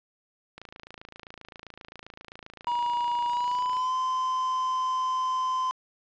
click train, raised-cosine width 0.3 ms, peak -27 dBFS, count 89, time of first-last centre 0.58-3.768 s, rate 27.6 Hz
triangle tone with pitch glide, 960 to 1028.9 Hz, B5 to C6, -49 to -29 cents, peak -23 dBFS, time 2.67-5.71 s, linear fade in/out 0 ms, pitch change +120 cents, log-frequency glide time 3.28-3.94 s
effects resampled to 16000 Hz + 8-bit

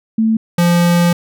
sine / square tone pair in turn, 222.1 / 173.21 Hz, A3 / F3, +16 / -14 cents, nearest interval major third, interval 430 cents, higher first, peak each -10 dBFS, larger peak neither, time 0.18-0.37 / 0.58-1.13 s, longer second, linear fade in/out 5 ms, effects none

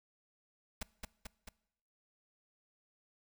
pink noise with echo, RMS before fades -39 dBFS, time 0.81-0.83 s, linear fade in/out 5 ms, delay 220 ms, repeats 3, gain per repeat -3 dB, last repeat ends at 1.49 s, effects noise-tail reverb RT60 0.8 s tail -22 dB re dry

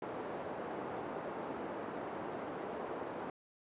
pink band-pass noise, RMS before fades -42 dBFS, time 0.02-3.3 s, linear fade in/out 2 ms, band 310 to 940 Hz, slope 12 dB/octave, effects resampled to 8000 Hz

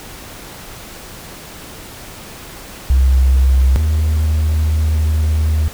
triangle tone pair in turn, 65.41 / 77.58 Hz, C2 / D#2, 0 / -4 cents, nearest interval minor third, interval 296 cents, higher second, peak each -4 / -9 dBFS, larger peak first, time 2.9-3.76 / 3.76-5.68 s, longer second, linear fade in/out 0 ms, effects tanh soft clip ceiling -6 dBFS + pink hiss -34 dBFS RMS until 5.73 s

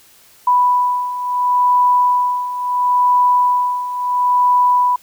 sine beating tone pair, 987.8 / 988.53 Hz, B5 / B5, 0 / +1 cents, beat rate 0.73 Hz, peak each -18 / -13 dBFS, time 0.47-4.96 s, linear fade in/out 5 ms, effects white hiss -48 dBFS RMS until 5.02 s

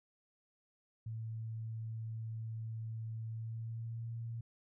sine tone with pitch glide, 112 to 115.35 Hz, A2 to A#2, +31 to -18 cents, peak -39 dBFS, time 1.06-4.41 s, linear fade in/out 5 ms, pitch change +51 cents, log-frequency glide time 3.24-4.11 s, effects none

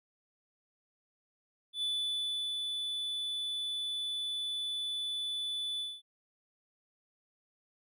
triangle tone with ADSR envelope, 3480 Hz, A7, 20 cents flat, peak -29 dBFS, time 1.73-6.02 s, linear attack 94 ms, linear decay 730 ms, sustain -3 dB, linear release 220 ms, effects none

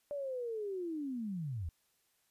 sine linear sweep, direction down, 586 to 73.5 Hz, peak -36 dBFS, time 0.11-1.69 s, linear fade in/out 0 ms, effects white hiss -75 dBFS RMS until 2.3 s + resampled to 32000 Hz

